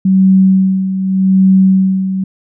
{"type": "tone with tremolo", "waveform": "sine", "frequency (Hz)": 190, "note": "F#3", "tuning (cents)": 46, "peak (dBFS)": -4, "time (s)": [0.05, 2.24], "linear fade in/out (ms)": 5, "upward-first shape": "sine", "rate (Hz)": 0.84, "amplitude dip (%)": 65, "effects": []}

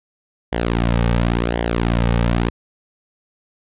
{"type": "tone with flanger", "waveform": "sawtooth", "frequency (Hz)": 58.27, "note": "A#1", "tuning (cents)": 0, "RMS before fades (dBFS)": -18, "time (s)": [0.52, 2.5], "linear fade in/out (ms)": 10, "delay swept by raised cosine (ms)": [0.78, 2.98], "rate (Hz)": 0.93, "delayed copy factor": -0.7, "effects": ["resampled to 8000 Hz"]}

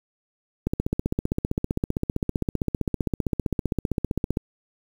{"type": "click train", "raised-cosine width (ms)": 3, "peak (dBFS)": -10, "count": 58, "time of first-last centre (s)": [0.67, 4.371], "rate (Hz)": 15.4, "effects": ["7-bit"]}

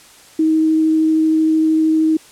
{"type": "tone with vibrato", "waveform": "sine", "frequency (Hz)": 316.3, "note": "D#4", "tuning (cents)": 29, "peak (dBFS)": -11, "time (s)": [0.39, 2.17], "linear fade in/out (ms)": 5, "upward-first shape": "triangle", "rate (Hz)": 13, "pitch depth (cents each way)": 8, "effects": ["white hiss -44 dBFS RMS until 2.31 s", "low-pass 10000 Hz 12 dB/octave"]}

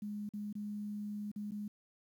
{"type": "tone with dropouts", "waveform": "sine", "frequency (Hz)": 207.7, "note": "G#3", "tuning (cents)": 0, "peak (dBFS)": -38, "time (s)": [0.02, 1.68], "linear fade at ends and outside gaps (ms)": 5, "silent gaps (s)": [[0.291, 0.336], [0.528, 0.552], [1.316, 1.36], [1.51, 1.518]], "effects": ["11-bit"]}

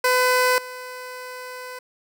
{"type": "tone with level steps", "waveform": "15% pulse", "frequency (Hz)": 504, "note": "B4", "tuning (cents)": 35, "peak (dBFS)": [-10, -27], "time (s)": [0.04, 1.79], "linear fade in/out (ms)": 5, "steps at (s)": 0.58, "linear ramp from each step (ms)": 2, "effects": []}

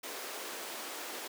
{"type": "high-pass noise", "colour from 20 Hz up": "pink", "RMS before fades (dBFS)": -42, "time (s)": [0.03, 1.28], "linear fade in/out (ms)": 10, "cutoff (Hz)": 330, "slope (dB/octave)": 24, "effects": []}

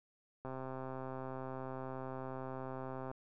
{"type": "click train", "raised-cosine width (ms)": 1, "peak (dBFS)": -30, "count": 350, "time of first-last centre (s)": [0.45, 3.114], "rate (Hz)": 131, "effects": []}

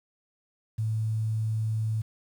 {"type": "tone with quantisation", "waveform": "sine", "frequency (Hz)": 110, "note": "A2", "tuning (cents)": 0, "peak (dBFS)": -25, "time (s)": [0.78, 2.02], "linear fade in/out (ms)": 10, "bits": 9, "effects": []}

